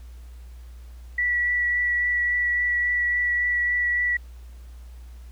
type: tone with vibrato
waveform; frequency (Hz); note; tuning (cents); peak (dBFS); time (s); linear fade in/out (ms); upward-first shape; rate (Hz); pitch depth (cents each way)
sine; 1949; B6; -23; -20; 1.18-4.17; 5; triangle; 3.6; 12
effects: added 60 Hz sine -39 dBFS peak until 5.31 s + pink hiss -58 dBFS RMS until 5.31 s